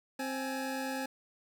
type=tone pair together; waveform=25% pulse; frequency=263.8 / 841 Hz; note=C4 / G#5; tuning=+14 / +22 cents; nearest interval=octave + minor sixth; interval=2008 cents; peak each=-32 / -35 dBFS; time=0.19-1.06 s; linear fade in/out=5 ms; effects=none